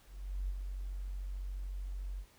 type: tone with ADSR envelope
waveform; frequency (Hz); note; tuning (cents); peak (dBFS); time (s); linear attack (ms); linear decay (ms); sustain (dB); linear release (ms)
sine; 46.82; F#1; +21; -32; 0.05-2.26; 440; 35; -5; 73
effects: pink hiss -64 dBFS RMS until 2.38 s